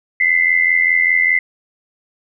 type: tone pair together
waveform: sine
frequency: 2008 / 2093 Hz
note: B6 / C7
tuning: +28 / 0 cents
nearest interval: minor second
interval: 72 cents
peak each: -14 dBFS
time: 0.2-1.39 s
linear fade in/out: 5 ms
effects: none